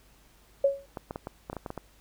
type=tone with exponential decay; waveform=sine; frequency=554.4 Hz; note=C#5; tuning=in tune; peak=-16 dBFS; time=0.64-0.86 s; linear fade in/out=5 ms; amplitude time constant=47 ms
type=clicks; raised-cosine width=1 ms; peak=-21 dBFS; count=10; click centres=0.972 / 1.109 / 1.159 / 1.271 / 1.499 / 1.53 / 1.567 / 1.662 / 1.704 / 1.777 s
effects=added 50 Hz sine -61 dBFS peak until 2 s + pink hiss -61 dBFS RMS until 2 s